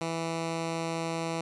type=tone; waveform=10% pulse; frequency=164.81 Hz; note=E3; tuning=in tune; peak=-22 dBFS; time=0.01-1.41 s; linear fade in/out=2 ms; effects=resampled to 22050 Hz